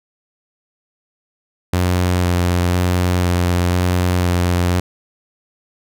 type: tone with vibrato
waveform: sawtooth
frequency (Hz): 89.2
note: F2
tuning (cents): +37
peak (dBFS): -10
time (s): 1.73-4.8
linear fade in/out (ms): 5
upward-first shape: square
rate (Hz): 1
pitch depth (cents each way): 15
effects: none